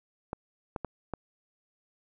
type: clicks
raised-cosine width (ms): 1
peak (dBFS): -19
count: 4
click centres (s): 0.331 / 0.762 / 0.847 / 1.137
effects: none